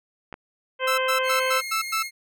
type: clicks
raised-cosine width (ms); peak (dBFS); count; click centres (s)
0.5; -22; 2; 0.327 / 0.341
type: harmonic tone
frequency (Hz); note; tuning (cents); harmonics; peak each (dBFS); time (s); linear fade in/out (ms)
519; C5; -14; 1 / 2 / 3 / 4 / 5 / 6; -25 / -28 / -30 / -31 / -32 / -33; 0.79-1.62; 50
type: tone bursts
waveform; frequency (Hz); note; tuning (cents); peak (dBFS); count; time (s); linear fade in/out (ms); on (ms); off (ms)
sawtooth; 1318.5; E6; 0; -19; 6; 0.87-2.03; 10; 110; 100
type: tone with vibrato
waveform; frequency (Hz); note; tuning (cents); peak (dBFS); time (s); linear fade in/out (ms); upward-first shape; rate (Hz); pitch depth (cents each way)
sawtooth; 2141; C7; +39; -27; 1.23-2.11; 50; sine; 17; 14
effects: none